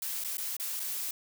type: noise with dropouts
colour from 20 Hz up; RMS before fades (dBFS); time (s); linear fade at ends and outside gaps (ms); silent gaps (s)
blue; -35; 0.02-1.11; 2; 0.239-0.246 / 0.371-0.381 / 0.567-0.598 / 0.796-0.8
effects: none